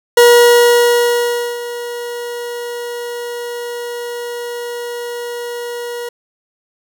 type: tone with ADSR envelope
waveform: 40% pulse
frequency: 479 Hz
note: A#4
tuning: 47 cents sharp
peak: -3 dBFS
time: 0.17-6.09 s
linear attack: 5 ms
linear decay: 1400 ms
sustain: -18 dB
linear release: 5 ms
effects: none